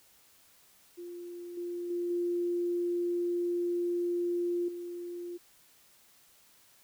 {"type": "tone with level steps", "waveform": "sine", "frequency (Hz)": 349.2, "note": "F4", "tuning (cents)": 0, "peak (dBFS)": [-40, -34, -30, -28, -37], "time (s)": [0.97, 5.38], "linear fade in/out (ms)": 20, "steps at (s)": [1.57, 1.9, 2.1, 4.68], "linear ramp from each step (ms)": 5, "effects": ["white hiss -62 dBFS RMS until 6.83 s"]}